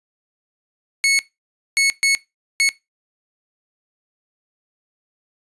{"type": "tone bursts at uneven times", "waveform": "sawtooth", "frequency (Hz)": 2200, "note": "C#7", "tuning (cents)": -14, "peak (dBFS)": -10, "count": 4, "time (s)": [[1.04, 1.19], [1.77, 1.9], [2.03, 2.15], [2.6, 2.69]], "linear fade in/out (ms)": 0, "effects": ["noise-tail reverb RT60 0.2 s tail -19 dB re dry", "resampled to 24000 Hz"]}